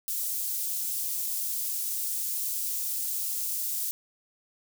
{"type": "high-pass noise", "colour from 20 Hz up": "white", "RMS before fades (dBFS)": -31, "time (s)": [0.08, 3.91], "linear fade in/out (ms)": 0, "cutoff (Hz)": 7500, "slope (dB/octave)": 12, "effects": []}